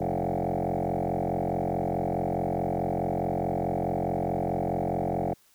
sine tone with frequency modulation, 437.4 Hz, A4, 10 cents flat, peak -24 dBFS, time 0-5.34 s, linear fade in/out 10 ms, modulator 44.7 Hz, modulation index 7.6, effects tanh soft clip ceiling -22 dBFS + white hiss -62 dBFS RMS until 5.54 s

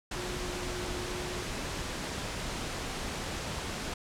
sine tone in noise, 360 Hz, F#4, 47 cents flat, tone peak -40 dBFS, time 0.16-1.43 s, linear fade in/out 5 ms, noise pink, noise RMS -36 dBFS, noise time 0.11-3.94 s, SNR -7 dB, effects low-pass 8000 Hz 12 dB/octave

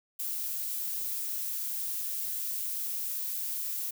violet noise, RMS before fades -34 dBFS, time 0.19-3.91 s, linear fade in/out 10 ms, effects none

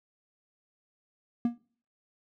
triangle tone with exponential decay, 237.3 Hz, A#3, 31 cents sharp, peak -18 dBFS, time 1.45-1.58 s, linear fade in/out 2 ms, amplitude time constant 28 ms, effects noise-tail reverb RT60 0.5 s tail -24 dB re dry

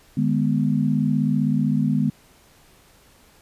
sine chord, G# minor, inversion second, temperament equal with one note detuned, 151.57 / 207.7 / 246.9 Hz, D#3 / G#3 / B3, -45 / 0 / 0 cents, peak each -22 dBFS, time 0.17-2.1 s, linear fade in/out 5 ms, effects pink hiss -54 dBFS RMS until 3.41 s + resampled to 32000 Hz

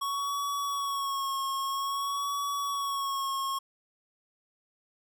square tone with vibrato, 1108.7 Hz, C#6, in tune, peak -30 dBFS, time 0.01-3.59 s, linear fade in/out 10 ms, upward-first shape sine, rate 0.51 Hz, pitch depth 37 cents each way, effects none

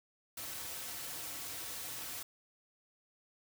white noise with comb filter, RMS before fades -43 dBFS, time 0.37-2.23 s, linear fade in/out 5 ms, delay 4.9 ms, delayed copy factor -0.55, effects none

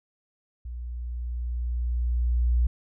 sine tone with level ramp, 60 Hz, B1, 49 cents flat, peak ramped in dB -33 to -18 dBFS, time 0.65-2.67 s, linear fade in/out 5 ms, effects none

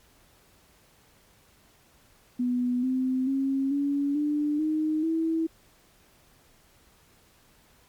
sine tone with pitch steps, 246.9 / 258.4 / 270.5 / 283.1 / 296.3 / 310.2 / 324.7 Hz, B3 / C4 / C#4 / C#4 / D4 / D#4 / E4, 0 / -21 / -42 / +37 / +15 / -5 / -26 cents, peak -23 dBFS, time 2.39-5.47 s, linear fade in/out 10 ms, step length 440 ms, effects pink hiss -60 dBFS RMS until 7.88 s + MP3 96 kbps

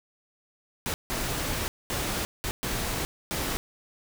pink noise bursts at uneven times, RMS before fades -30 dBFS, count 6, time 0.86-0.94 / 1.1-1.68 / 1.9-2.25 / 2.44-2.51 / 2.63-3.05 / 3.31-3.57 s, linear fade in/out 0 ms, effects none

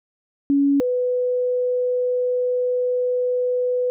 sine tone pair in turn, 280.9 / 497.5 Hz, C#4 / B4, +23 / +13 cents, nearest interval minor seventh, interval 990 cents, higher second, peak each -14 / -18 dBFS, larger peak first, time 0.5-0.8 / 0.8-3.9 s, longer second, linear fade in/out 0 ms, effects none

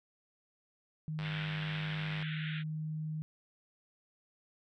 sine tone, 155.56 Hz, D#3, in tune, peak -35 dBFS, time 1.08-3.22 s, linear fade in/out 0 ms
click train, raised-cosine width 0.3 ms, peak -28 dBFS, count 104, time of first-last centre 1.19-2.225 s, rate 99.5 Hz
pink band-pass noise, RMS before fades -44 dBFS, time 1.21-2.64 s, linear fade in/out 50 ms, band 1400 to 3700 Hz, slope 96 dB/octave
effects none

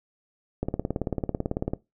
click train, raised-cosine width 2 ms, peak -13 dBFS, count 21, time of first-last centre 0.63-1.735 s, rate 18.1 Hz, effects noise-tail reverb RT60 0.2 s tail -19 dB re dry

